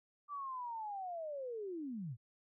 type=linear sweep; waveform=sine; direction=down; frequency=1179 to 103.2 Hz; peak=-40 dBFS; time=0.28-2.17 s; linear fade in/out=50 ms; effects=none